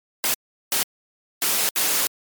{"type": "noise bursts at uneven times", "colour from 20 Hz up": "white", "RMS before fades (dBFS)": -21, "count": 4, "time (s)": [[0.24, 0.34], [0.72, 0.83], [1.42, 1.69], [1.76, 2.07]], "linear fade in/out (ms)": 0, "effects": ["high-pass 200 Hz 12 dB/octave", "MP3 96 kbps"]}